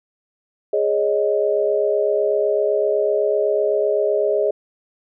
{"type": "chord", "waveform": "sine", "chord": "Ab suspended fourth", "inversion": "none", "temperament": "equal", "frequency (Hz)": [415.3, 554.4, 622.3], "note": ["Ab4", "Db5", "Eb5"], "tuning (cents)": [0, 0, 0], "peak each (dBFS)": [-19, -22, -20], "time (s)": [0.73, 4.51], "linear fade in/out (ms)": 5, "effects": []}